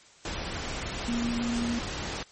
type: tone in noise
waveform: sine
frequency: 236.1 Hz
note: A#3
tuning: 22 cents sharp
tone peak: -27 dBFS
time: 1.08-1.79 s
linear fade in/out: 2 ms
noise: pink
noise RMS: -34 dBFS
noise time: 0.25-2.23 s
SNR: +4 dB
effects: white hiss -55 dBFS RMS until 2.31 s + MP3 32 kbps